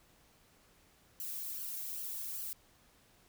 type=noise with flanger; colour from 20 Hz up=violet; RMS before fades=-41 dBFS; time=1.2-2.53 s; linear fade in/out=0 ms; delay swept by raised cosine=0.66 to 1.86 ms; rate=2.5 Hz; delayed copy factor=+0.65; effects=pink hiss -66 dBFS RMS until 3.28 s